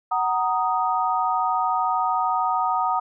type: chord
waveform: sine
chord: D# minor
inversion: first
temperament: just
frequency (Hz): 746.7 / 933.4 / 1244.5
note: F#5 / A#5 / D#6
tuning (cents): +16 / +2 / 0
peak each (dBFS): -24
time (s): 0.11-3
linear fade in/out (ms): 10
effects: none